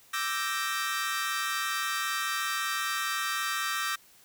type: chord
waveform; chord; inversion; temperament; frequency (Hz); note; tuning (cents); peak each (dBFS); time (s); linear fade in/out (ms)
sawtooth; E half-diminished seventh; third; equal; 1174.7 / 1318.5 / 1568 / 1864.7; D6 / E6 / G6 / Bb6; 0 / 0 / 0 / 0; -31; 0.13-3.96; 10
effects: white hiss -58 dBFS RMS until 4.24 s